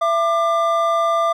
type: tone pair together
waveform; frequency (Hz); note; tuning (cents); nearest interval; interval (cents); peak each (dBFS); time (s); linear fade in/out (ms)
triangle; 669 / 1193; E5 / D6; +25 / +27; minor seventh; 1002; -16; 0.01-1.33; 10
effects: none